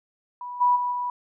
sine tone with level steps, 981 Hz, B5, 12 cents flat, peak -32 / -16 / -23 / -25 dBFS, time 0.41-1.1 s, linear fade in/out 2 ms, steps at 0.6 / 0.75 / 0.91 s, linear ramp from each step 20 ms, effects none

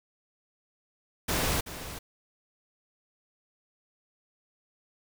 pink noise with echo, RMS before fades -28 dBFS, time 1.28-1.61 s, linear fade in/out 10 ms, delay 380 ms, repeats 1, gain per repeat -12 dB, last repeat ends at 1.99 s, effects none

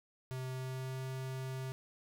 square tone with pitch glide, 129.5 to 131.16 Hz, C3 to C3, -17 to +5 cents, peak -39 dBFS, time 0.31-1.72 s, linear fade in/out 0 ms, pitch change +22 cents, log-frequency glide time 0.49-1.05 s, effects none

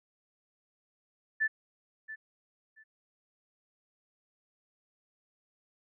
sine tone with echo, 1756 Hz, A6, 4 cents flat, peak -25 dBFS, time 1.4-1.48 s, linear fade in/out 20 ms, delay 680 ms, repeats 2, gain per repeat -14 dB, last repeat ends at 2.84 s, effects none

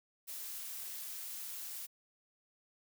blue noise, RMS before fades -44 dBFS, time 0.27-1.87 s, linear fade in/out 20 ms, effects none

